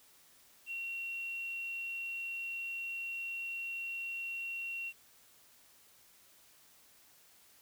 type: tone with quantisation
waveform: sine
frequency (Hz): 2736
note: F7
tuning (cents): -36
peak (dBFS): -37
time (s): 0.66-4.93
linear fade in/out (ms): 50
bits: 10
effects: white hiss -63 dBFS RMS until 7.61 s